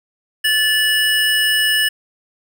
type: tone pair together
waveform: square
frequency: 1739.6 / 2926 Hz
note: A6 / F#7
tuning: -20 / -20 cents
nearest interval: major sixth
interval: 900 cents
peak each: -17 / -17 dBFS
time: 0.44-1.89 s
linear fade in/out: 10 ms
effects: none